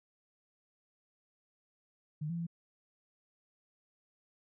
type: tone with pitch steps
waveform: sine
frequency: 152 / 169.5 / 168.6 Hz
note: D#3 / E3 / E3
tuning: -40 / +49 / +39 cents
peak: -34 dBFS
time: 2.21-2.468 s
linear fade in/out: 10 ms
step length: 86 ms
effects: none